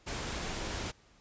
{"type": "noise", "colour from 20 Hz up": "pink", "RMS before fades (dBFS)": -37, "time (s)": [0.06, 0.92], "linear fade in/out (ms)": 20, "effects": ["pink hiss -63 dBFS RMS until 1.2 s", "resampled to 16000 Hz"]}